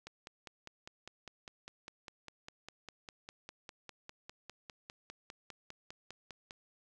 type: click train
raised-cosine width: 0.2 ms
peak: -29 dBFS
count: 33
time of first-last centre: 0.07-6.509 s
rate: 4.97 Hz
effects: none